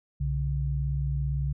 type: tone pair together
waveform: sine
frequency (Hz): 63.05 / 140.9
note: B1 / C#3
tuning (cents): +36 / +29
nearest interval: octave + major second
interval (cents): 1393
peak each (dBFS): -28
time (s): 0.2-1.53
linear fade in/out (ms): 10
effects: none